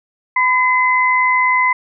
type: tone pair together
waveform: sine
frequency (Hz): 1007.3 / 2044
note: B5 / C7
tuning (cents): +34 / -41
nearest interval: octave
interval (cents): 1225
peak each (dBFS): -14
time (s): 0.36-1.73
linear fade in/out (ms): 5
effects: none

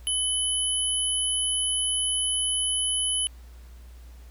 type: tone pair together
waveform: sine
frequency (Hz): 3000 / 10711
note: F#7 / E9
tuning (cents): +23 / +27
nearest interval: octave + minor seventh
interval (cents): 2204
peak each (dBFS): -26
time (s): 0.07-3.27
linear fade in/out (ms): 0
effects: added 60 Hz sine -43 dBFS peak until 4.3 s + pink hiss -58 dBFS RMS until 4.3 s

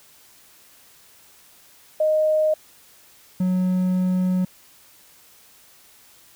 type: tone pair in turn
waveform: sine / triangle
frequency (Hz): 620 / 183.69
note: D#5 / F#3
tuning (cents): -6 / -12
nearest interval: octave + major sixth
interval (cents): 2106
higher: first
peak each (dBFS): -16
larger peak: neither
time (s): 2-2.54 / 3.4-4.45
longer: second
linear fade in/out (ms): 5
effects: white hiss -52 dBFS RMS until 6.35 s

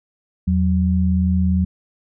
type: tone pair together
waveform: sine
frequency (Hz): 82.41 / 185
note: E2 / F#3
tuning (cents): 0 / 0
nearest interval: octave + major second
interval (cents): 1400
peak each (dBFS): -17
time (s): 0.47-1.65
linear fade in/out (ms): 10
effects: none

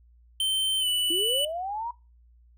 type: tone with pitch glide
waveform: square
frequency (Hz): 3102 to 2969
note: G7 to F#7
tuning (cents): -19 to +5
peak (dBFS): -24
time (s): 0.4-1.45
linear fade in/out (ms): 2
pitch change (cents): -76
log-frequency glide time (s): 0.79-0.87
type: linear sweep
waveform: sine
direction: up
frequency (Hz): 316.9 to 971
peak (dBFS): -29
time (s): 1.1-1.91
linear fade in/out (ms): 5
effects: noise-tail reverb RT60 0.3 s tail -22 dB re dry + added 59 Hz sine -54 dBFS peak until 2.57 s

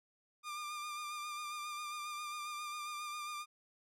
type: tone with vibrato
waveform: sawtooth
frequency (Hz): 1200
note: D6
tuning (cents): +37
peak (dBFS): -37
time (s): 0.43-3.46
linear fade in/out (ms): 50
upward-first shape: sine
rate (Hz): 7.4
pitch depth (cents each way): 28
effects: low-pass 12000 Hz 12 dB/octave

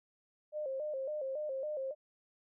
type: tone with vibrato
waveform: sine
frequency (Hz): 568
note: C#5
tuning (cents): +42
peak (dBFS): -35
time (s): 0.52-1.95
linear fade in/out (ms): 50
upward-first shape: square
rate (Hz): 3.6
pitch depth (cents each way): 110
effects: none

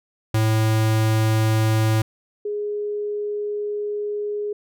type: tone pair in turn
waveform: square / sine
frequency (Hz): 110 / 415.3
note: A2 / G#4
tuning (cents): 0 / 0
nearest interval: octave + major seventh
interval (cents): 2300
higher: second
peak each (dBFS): -17 / -23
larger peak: first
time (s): 0.34-2.02 / 2.45-4.53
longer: second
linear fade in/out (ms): 5
effects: none

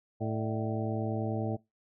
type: harmonic tone with a mistuned harmonic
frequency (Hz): 110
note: A2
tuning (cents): 0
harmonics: 1 / 2 / 3 / 4 / 5 / 6 / 7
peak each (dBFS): -33 / -36 / -38 / -39 / -40 / -41 / -41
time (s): 0.2-1.57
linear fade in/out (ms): 20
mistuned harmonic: 5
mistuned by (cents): +120
effects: noise-tail reverb RT60 0.2 s tail -22 dB re dry

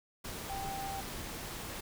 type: tone in noise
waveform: sine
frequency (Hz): 784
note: G5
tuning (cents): 0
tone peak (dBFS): -38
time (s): 0.49-1.01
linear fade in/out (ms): 10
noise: pink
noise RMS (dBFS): -42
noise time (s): 0.24-1.81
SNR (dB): +1
effects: none

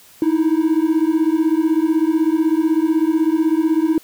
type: beating tone pair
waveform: triangle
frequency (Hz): 311.1 / 327.1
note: D#4 / E4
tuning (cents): 0 / -13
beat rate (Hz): 16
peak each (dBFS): -14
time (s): 0.22-3.98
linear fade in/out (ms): 2
effects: tanh soft clip ceiling -6 dBFS + white hiss -47 dBFS RMS until 4.03 s

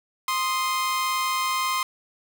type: tone pair together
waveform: sawtooth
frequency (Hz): 1046.5 / 1244.5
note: C6 / D#6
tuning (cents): 0 / 0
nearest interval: minor third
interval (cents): 300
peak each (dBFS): -20 / -26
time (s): 0.28-1.83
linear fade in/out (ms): 2
effects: none

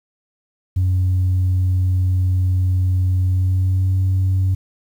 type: tone with pitch glide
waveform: sine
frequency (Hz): 92 to 94.1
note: F#2 to F#2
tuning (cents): -9 to +30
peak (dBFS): -12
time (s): 0.76-4.55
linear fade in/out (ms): 10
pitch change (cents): +39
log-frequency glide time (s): 3.19-3.95
effects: tanh soft clip ceiling -12 dBFS + 8-bit

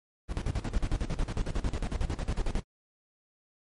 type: noise with tremolo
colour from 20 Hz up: brown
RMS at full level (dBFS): -28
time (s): 0.28-2.64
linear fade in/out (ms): 50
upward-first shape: square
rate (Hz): 11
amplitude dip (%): 80
effects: MP3 48 kbps

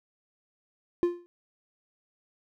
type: tone with exponential decay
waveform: triangle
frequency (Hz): 349.2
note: F4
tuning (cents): 0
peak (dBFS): -16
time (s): 1.03-1.26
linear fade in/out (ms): 0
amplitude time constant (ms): 50
effects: none

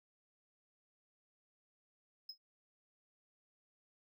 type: tone with exponential decay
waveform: triangle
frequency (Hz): 5120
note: D#8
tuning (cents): +49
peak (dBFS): -40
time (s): 2.29-2.38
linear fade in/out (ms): 5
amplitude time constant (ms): 19
effects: none

